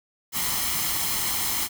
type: noise with comb filter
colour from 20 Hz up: white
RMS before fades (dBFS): -26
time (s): 0.32-1.69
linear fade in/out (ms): 50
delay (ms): 0.96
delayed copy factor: +0.55
effects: none